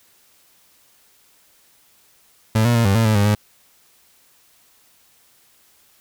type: tone with pitch steps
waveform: 30% pulse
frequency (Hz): 110.1 / 119.3 / 116.2 / 98 / 113.6 / 108.6 / 101.7 / 104.9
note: A2 / A#2 / A#2 / G2 / A#2 / A2 / G#2 / G#2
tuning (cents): +2 / +41 / -5 / 0 / -44 / -22 / -36 / +18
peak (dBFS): -11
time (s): 2.55-3.35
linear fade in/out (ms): 5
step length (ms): 100
effects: white hiss -56 dBFS RMS until 6 s